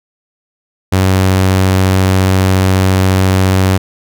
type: tone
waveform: sawtooth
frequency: 94.4 Hz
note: F#2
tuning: 35 cents sharp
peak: -4 dBFS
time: 0.92-3.78 s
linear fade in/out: 10 ms
effects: none